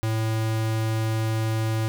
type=tone; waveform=square; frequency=110.9 Hz; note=A2; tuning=14 cents sharp; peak=-23 dBFS; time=0.03-1.88 s; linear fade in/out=0 ms; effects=none